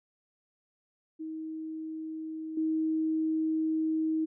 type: tone with level steps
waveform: sine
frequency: 316.9 Hz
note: D#4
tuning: 32 cents sharp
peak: -35 / -26 dBFS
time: 1.19-4.26 s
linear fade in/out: 20 ms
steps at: 2.57 s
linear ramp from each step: 5 ms
effects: none